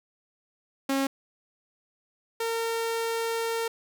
sawtooth tone pair in turn, 271.9 / 457.3 Hz, C#4 / A#4, -33 / -33 cents, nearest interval major sixth, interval 900 cents, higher second, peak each -20 / -23 dBFS, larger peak first, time 0.89-1.07 / 2.4-3.68 s, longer second, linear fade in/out 5 ms, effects none

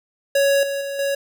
square tone with level steps, 557 Hz, C#5, 8 cents sharp, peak -15 / -23 / -26 / -20 dBFS, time 0.35-1.15 s, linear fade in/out 5 ms, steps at 0.63 / 0.81 / 0.99 s, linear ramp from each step 2 ms, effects none

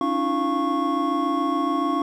triangle tone cluster, 278.9 / 305.9 / 340.2 / 693 / 1100 Hz, C#4 / D#4 / F4 / F5 / C#6, +11 / -29 / -45 / -14 / -14 cents, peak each -24 / -25 / -27 / -28 / -23 dBFS, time 0.01-2.02 s, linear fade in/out 2 ms, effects none

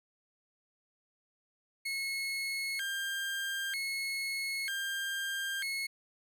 30% pulse tone with vibrato, 1864.7 Hz, A#6, in tune, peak -31 dBFS, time 1.85-5.87 s, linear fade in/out 10 ms, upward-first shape square, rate 0.53 Hz, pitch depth 270 cents each way, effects none

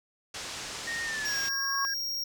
white low-pass noise, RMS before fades -39 dBFS, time 0.34-1.49 s, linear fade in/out 5 ms, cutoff 7200 Hz, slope 24 dB/octave
triangle tone with pitch glide, 1852 to 1621.6 Hz, A#6 to G#6, -12 to -42 cents, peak -30 dBFS, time 0.87-1.94 s, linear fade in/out 5 ms, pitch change -230 cents, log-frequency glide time 1.03-1.4 s
sine tone with exponential growth, 1108.7 Hz, C#6, in tune, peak -27 dBFS, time 1.06-1.85 s, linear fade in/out 0 ms, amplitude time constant 170 ms
square tone, 5588 Hz, F8, in tune, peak -31 dBFS, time 1.25-2.24 s, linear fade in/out 5 ms
effects none

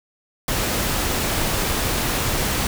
pink noise, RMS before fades -22 dBFS, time 0.48-2.67 s, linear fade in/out 2 ms, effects none

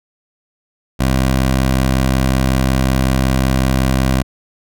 15% pulse tone, 65.41 Hz, C2, in tune, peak -6 dBFS, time 0.99-4.23 s, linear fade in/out 20 ms, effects none

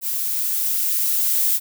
violet noise with level ramp, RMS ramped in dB -24 to -18 dBFS, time 0.01-1.6 s, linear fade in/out 50 ms, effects none

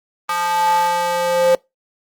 square tone with high-pass filter sweep, 174.61 Hz, F3, in tune, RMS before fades -17 dBFS, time 0.29-1.55 s, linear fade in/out 2 ms, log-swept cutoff 1100 to 540 Hz, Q 5.9, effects noise-tail reverb RT60 0.2 s tail -24 dB re dry + Opus 24 kbps

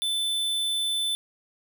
square tone, 3520 Hz, A7, in tune, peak -25 dBFS, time 0.02-1.15 s, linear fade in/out 0 ms, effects none

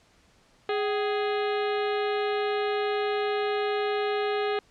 harmonic tone with a mistuned harmonic, 415.3 Hz, G#4, in tune, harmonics 1 / 2 / 3 / 4 / 5 / 6 / 7 / 8 / 9 / 10, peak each -26 / -32 / -36 / -38 / -40 / -42 / -43 / -44 / -45 / -46 dBFS, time 0.69-4.59 s, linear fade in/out 2 ms, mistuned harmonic 2, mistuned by -130 cents, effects pink hiss -61 dBFS RMS until 4.7 s + low-pass 7000 Hz 12 dB/octave

